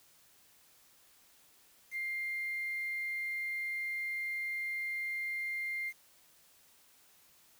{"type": "tone with quantisation", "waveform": "sine", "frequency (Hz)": 2100, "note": "C7", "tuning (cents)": 6, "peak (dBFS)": -34, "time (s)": [1.91, 5.93], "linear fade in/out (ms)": 50, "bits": 9, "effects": ["white hiss -64 dBFS RMS until 7.59 s"]}